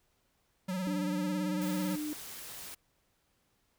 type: tone with vibrato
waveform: square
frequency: 185 Hz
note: F#3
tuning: in tune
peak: -33 dBFS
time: 0.68-1.96 s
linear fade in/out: 10 ms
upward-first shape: sine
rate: 18 Hz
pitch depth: 62 cents each way
type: tone with pitch glide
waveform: sine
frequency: 293.7 to 301.3 Hz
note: D4 to D4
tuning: 0 to +44 cents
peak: -34 dBFS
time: 0.87-2.13 s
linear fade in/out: 0 ms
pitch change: +44 cents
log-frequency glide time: 1.03-1.45 s
type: noise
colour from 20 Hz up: white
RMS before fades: -45 dBFS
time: 1.61-2.75 s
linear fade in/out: 10 ms
effects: pink hiss -74 dBFS RMS until 3.78 s